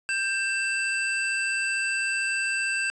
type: tone pair together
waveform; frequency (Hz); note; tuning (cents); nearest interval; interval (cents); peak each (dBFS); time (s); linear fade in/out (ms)
square; 1578.3 / 2669; G6 / E7; +11 / +21; major sixth; 910; -28; 0.09-2.9; 0
effects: resampled to 22050 Hz + 8-bit